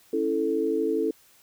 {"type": "chord", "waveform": "sine", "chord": "A major", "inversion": "first", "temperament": "equal", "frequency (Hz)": [277.2, 329.6, 440], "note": ["C#4", "E4", "A4"], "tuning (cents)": [0, 0, 0], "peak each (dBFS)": [-30, -27, -25], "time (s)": [0.13, 1.11], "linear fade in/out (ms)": 5, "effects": ["white hiss -58 dBFS RMS until 1.42 s"]}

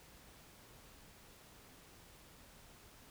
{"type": "silence", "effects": ["pink hiss -60 dBFS RMS until 3.1 s"]}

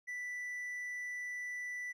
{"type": "tone", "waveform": "triangle", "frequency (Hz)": 1975.5, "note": "B6", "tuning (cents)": 0, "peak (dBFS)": -37, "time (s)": [0.07, 1.93], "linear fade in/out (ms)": 20, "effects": ["resampled to 32000 Hz"]}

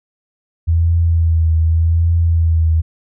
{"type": "tone with vibrato", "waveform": "sine", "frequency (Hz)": 82.41, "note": "E2", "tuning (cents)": 0, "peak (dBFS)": -10, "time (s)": [0.67, 2.82], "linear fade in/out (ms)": 20, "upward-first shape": "triangle", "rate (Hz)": 0.85, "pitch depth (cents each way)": 43, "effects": []}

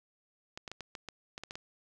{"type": "clicks", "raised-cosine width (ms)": 0.2, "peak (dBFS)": -24, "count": 10, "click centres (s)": [0.575, 0.678, 0.716, 0.807, 0.952, 1.087, 1.379, 1.436, 1.509, 1.555], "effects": []}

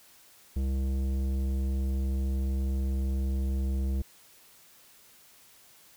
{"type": "tone with tanh clipping", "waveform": "sine", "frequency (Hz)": 66.5, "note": "C2", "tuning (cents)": 29, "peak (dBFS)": -28, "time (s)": [0.56, 4.02], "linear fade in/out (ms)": 5, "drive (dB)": 13, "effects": ["white hiss -57 dBFS RMS until 5.96 s"]}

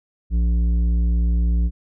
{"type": "tone with tanh clipping", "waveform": "sine", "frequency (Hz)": 58.27, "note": "A#1", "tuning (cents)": 0, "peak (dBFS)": -17, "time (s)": [0.3, 1.71], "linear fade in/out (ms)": 50, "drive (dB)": 9, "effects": []}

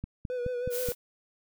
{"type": "click train", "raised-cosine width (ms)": 5, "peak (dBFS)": -22, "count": 5, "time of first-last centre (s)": [0.04, 0.887], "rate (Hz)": 4.72}
{"type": "tone with vibrato", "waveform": "triangle", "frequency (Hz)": 493.9, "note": "B4", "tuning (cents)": 0, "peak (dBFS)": -28, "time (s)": [0.3, 0.92], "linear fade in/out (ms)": 0, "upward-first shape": "sine", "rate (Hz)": 6.3, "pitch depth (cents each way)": 39}
{"type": "noise", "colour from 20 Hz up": "blue", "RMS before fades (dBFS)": -36, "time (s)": [0.7, 0.95], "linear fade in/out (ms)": 50}
{"effects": []}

